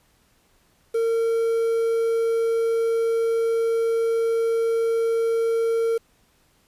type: tone with quantisation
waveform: triangle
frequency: 456.9 Hz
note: A#4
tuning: 35 cents flat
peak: -17 dBFS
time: 0.94-5.98 s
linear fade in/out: 10 ms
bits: 7
effects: pink hiss -62 dBFS RMS until 6.67 s + resampled to 32000 Hz